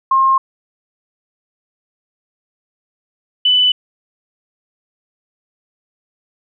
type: tone pair in turn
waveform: sine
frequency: 1067 / 2992 Hz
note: C6 / F#7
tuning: +34 / +19 cents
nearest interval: octave + tritone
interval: 1785 cents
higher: second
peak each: -9 / -9 dBFS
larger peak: neither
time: 0.11-0.38 / 3.45-3.72 s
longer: neither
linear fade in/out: 5 ms
effects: none